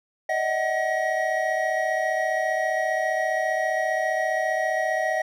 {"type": "tone cluster", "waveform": "triangle", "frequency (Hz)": [602, 637, 747, 1904], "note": ["D5", "D#5", "F#5", "A#6"], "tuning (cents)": [43, 41, 16, 36], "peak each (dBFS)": [-30, -24, -25, -26], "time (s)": [0.29, 5.22], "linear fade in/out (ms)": 5, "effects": []}